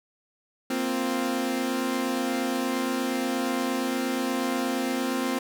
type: chord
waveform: sawtooth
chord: Bb suspended second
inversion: none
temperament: equal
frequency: 233.1 / 261.6 / 349.2 Hz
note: Bb3 / C4 / F4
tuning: 0 / 0 / 0 cents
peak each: -28 / -23 / -29 dBFS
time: 0.7-5.39 s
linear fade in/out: 5 ms
effects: none